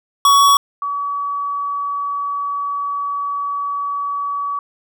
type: tone pair in turn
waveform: square / sine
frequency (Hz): 1124 / 1138.4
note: C#6 / C#6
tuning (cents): +24 / +46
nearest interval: unison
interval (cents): 22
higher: second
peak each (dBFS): -9 / -19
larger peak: first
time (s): 0.25-0.57 / 0.82-4.59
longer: second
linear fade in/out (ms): 2
effects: none